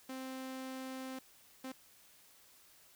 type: tone bursts at uneven times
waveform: sawtooth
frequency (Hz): 261.6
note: C4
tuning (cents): 0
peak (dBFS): -38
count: 2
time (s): 0.09-1.19 / 1.64-1.72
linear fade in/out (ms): 5
effects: white hiss -63 dBFS RMS until 2.95 s